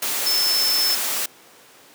sine tone in noise, 5274 Hz, E8, in tune, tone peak -18 dBFS, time 0.26-0.95 s, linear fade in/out 5 ms, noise white, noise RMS -24 dBFS, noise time 0.02-1.26 s, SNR +3 dB, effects pink hiss -48 dBFS RMS until 1.94 s + high-pass 300 Hz 12 dB/octave

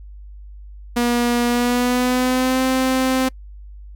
sawtooth tone with pitch glide, 240 to 260.2 Hz, B3 to C4, -49 to -9 cents, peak -12 dBFS, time 0.96-3.29 s, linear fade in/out 10 ms, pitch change +140 cents, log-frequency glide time 1.47-2.62 s, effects noise-tail reverb RT60 0.1 s tail -26 dB re dry + added 50 Hz sine -35 dBFS peak until 3.95 s

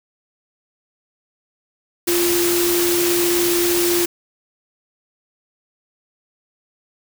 sine tone in noise, 348.1 Hz, F4, 6 cents flat, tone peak -17 dBFS, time 2.07-4.06 s, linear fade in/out 10 ms, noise white, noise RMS -21 dBFS, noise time 2.07-4.06 s, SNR +1 dB, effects none

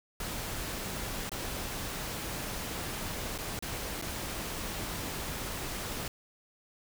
pink noise with dropouts, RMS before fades -37 dBFS, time 0.2-6.08 s, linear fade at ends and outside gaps 2 ms, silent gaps 1.294-1.317 / 3.379-3.386 / 3.591-3.624 / 4.015-4.022 s, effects none

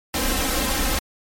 pink noise with comb filter, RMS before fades -22 dBFS, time 0.14-0.99 s, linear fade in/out 2 ms, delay 3.8 ms, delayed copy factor +0.9, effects MP3 64 kbps

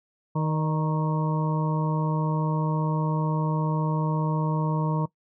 harmonic tone with a mistuned harmonic, 156.3 Hz, D#3, 8 cents sharp, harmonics 1 / 2 / 3 / 4 / 6 / 7, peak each -23 / -34 / -35 / -37 / -32 / -37 dBFS, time 0.35-5.06 s, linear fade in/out 10 ms, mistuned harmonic 4, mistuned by -40 cents, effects noise-tail reverb RT60 0.1 s tail -20 dB re dry

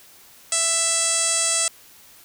5% pulse tone with low-pass filter, 662 Hz, E5, 7 cents sharp, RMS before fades -21 dBFS, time 0.52-1.68 s, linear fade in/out 2 ms, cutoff 8400 Hz, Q 7.2, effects white hiss -49 dBFS RMS until 2.24 s

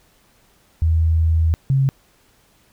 sine tone pair in turn, 81 / 135.09 Hz, E2 / C#3, -30 / -44 cents, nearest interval major sixth, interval 886 cents, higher second, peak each -13 dBFS, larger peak neither, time 0.82-1.54 / 1.7-1.89 s, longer first, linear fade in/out 0 ms, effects pink hiss -57 dBFS RMS until 2.72 s

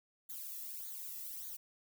violet noise with flanger, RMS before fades -45 dBFS, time 0.29-1.57 s, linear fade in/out 10 ms, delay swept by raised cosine 0.37 to 1.35 ms, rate 1.7 Hz, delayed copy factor -1, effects none

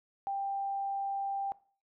sine tone, 790 Hz, G5, 13 cents sharp, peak -31 dBFS, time 0.27-1.52 s, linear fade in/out 0 ms, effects noise-tail reverb RT60 0.4 s tail -19 dB re dry

